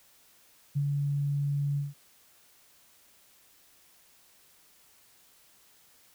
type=tone with ADSR envelope; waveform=sine; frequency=142.7 Hz; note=D3; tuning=49 cents flat; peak=-24 dBFS; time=0.75-1.94 s; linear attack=19 ms; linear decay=64 ms; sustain=-2 dB; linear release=170 ms; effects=white hiss -61 dBFS RMS until 6.14 s